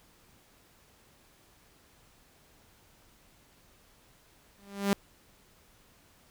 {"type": "tone with exponential growth", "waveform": "sawtooth", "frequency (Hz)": 199.4, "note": "G3", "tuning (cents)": 30, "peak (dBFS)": -17, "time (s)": [4.58, 4.93], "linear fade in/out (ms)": 0, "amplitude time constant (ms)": 75, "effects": ["pink hiss -62 dBFS RMS until 6.3 s"]}